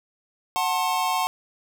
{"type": "chord", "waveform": "square", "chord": "F# diminished", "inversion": "none", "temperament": "just", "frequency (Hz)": [740, 888, 1065.6], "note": ["F#5", "A5", "C6"], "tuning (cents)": [0, 16, 31], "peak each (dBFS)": -27, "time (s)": [0.56, 1.27], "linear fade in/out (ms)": 0, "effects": []}